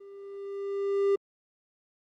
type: tone with level ramp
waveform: triangle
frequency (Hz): 397.6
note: G4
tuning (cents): +25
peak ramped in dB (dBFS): -44 to -18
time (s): 0-1.16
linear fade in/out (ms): 10
effects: Opus 24 kbps